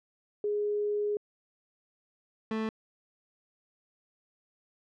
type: tone pair in turn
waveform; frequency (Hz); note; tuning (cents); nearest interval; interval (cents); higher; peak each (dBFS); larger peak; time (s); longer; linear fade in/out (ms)
sine / 30% pulse; 415.3 / 220; G#4 / A3; 0 / 0; major seventh; 1100; first; -27; neither; 0.44-1.17 / 2.51-2.69; first; 2
effects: low-pass 3000 Hz 12 dB/octave